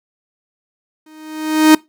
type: tone with exponential growth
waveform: 45% pulse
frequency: 311.1 Hz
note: D#4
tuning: in tune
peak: -3 dBFS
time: 1.06-1.75 s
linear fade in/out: 5 ms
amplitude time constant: 150 ms
effects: noise-tail reverb RT60 0.2 s tail -22 dB re dry